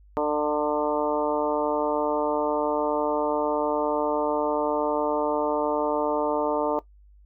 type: harmonic tone with a mistuned harmonic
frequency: 149.5 Hz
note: D3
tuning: 31 cents sharp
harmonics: 2 / 3 / 4 / 5 / 6 / 7 / 8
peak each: -29 / -26 / -27 / -34 / -28 / -35 / -35 dBFS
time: 0.17-6.79 s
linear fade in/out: 0 ms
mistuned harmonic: 5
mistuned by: -17 cents
effects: noise-tail reverb RT60 0.1 s tail -17 dB re dry + added 50 Hz sine -50 dBFS peak until 7.25 s